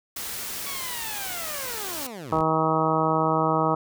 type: noise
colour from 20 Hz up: white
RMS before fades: -33 dBFS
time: 0.16-2.07 s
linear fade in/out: 5 ms
type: linear sweep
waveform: 15% pulse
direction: down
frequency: 1142 to 34.83 Hz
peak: -29 dBFS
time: 0.66-2.42 s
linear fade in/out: 10 ms
type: harmonic tone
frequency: 158.9 Hz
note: D#3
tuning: 37 cents sharp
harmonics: 1 / 2 / 3 / 4 / 5 / 6 / 7 / 8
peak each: -28 / -28 / -28 / -28 / -28 / -28 / -28 / -28 dBFS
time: 2.32-3.75 s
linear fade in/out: 5 ms
effects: none